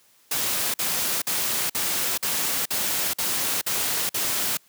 white noise bursts, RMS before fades -25 dBFS, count 9, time 0.31-4.572 s, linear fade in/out 5 ms, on 430 ms, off 49 ms, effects white hiss -59 dBFS RMS until 4.68 s + high-pass 100 Hz 12 dB/octave

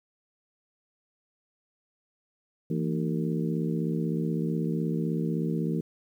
harmonic tone with a mistuned harmonic, 76.1 Hz, D#2, 38 cents flat, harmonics 2 / 3 / 4 / 5 / 6, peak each -28 / -32 / -34 / -36 / -38 dBFS, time 2.7-5.81 s, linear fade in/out 5 ms, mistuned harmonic 2, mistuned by +140 cents, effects 10-bit

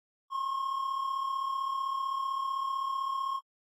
triangle tone pair together, 1046.5 / 1082.2 Hz, C6 / C#6, 0 / -42 cents, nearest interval minor second, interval 58 cents, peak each -36 / -29 dBFS, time 0.3-3.41 s, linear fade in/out 50 ms, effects AAC 48 kbps

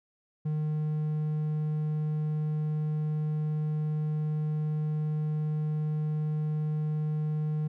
triangle tone, 152.9 Hz, D#3, 30 cents flat, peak -25 dBFS, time 0.45-7.68 s, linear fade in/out 10 ms, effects none

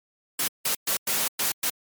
white noise bursts at uneven times, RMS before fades -25 dBFS, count 6, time 0.39-0.48 / 0.65-0.75 / 0.87-0.97 / 1.07-1.28 / 1.39-1.52 / 1.63-1.7 s, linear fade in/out 5 ms, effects high-pass 150 Hz 12 dB/octave + MP3 96 kbps

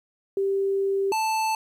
sine / square tone pair in turn, 392 / 880 Hz, G4 / A5, 0 / 0 cents, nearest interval octave + major second, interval 1400 cents, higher second, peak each -21 / -23 dBFS, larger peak first, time 0.37-1.12 / 1.12-1.55 s, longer first, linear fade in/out 2 ms, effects low-pass 12000 Hz 12 dB/octave + 10-bit

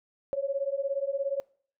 sine beating tone pair, 544 / 561 Hz, C#5 / C#5, -33 / +21 cents, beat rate 17 Hz, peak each -30 dBFS, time 0.33-1.4 s, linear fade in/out 0 ms, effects noise-tail reverb RT60 0.5 s tail -24 dB re dry

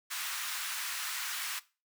pink high-pass noise, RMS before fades -37 dBFS, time 0.1-1.6 s, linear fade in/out 20 ms, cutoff 1200 Hz, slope 24 dB/octave, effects noise-tail reverb RT60 0.3 s tail -18 dB re dry

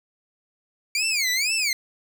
20% pulse tone with vibrato, 2296 Hz, D7, 40 cents flat, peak -16 dBFS, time 0.95-1.73 s, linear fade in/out 2 ms, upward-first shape sine, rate 2.1 Hz, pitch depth 260 cents each way, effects none

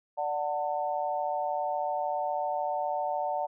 sine chord, D major, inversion none, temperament equal with one note detuned, 587.3 / 740 / 896.4 Hz, D5 / F#5 / A5, 0 / 0 / +32 cents, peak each -33 / -31 / -33 dBFS, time 0.17-3.47 s, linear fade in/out 20 ms, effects none

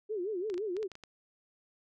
sine tone with vibrato, 392 Hz, G4, in tune, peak -32 dBFS, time 0.09-0.88 s, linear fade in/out 20 ms, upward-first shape sine, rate 5.9 Hz, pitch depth 210 cents each way
clicks, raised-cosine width 0.2 ms, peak -30 dBFS, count 8, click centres 0.5 / 0.542 / 0.579 / 0.767 / 0.829 / 0.917 / 0.954 / 1.037 s
effects none

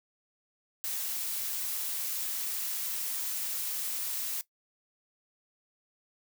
blue noise, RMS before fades -34 dBFS, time 0.84-4.41 s, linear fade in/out 0 ms, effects noise-tail reverb RT60 0.1 s tail -18 dB re dry

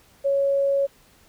sine tone, 555 Hz, C#5, 2 cents sharp, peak -18 dBFS, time 0.24-0.87 s, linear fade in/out 20 ms, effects pink hiss -56 dBFS RMS until 1.28 s

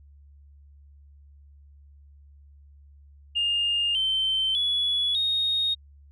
sine tone with pitch steps, 2823 / 3096 / 3396 / 3725 Hz, F7 / G7 / G#7 / A#7, +18 / -22 / +38 / -2 cents, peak -21 dBFS, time 3.35-5.75 s, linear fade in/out 20 ms, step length 600 ms, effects tanh soft clip ceiling -17 dBFS + added 71 Hz sine -49 dBFS peak until 6.11 s

